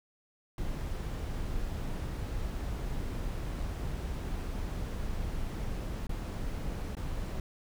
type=noise with dropouts; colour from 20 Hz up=brown; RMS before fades=-35 dBFS; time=0.58-7.4 s; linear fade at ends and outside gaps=2 ms; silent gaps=6.069-6.093 / 6.952-6.968 s; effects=none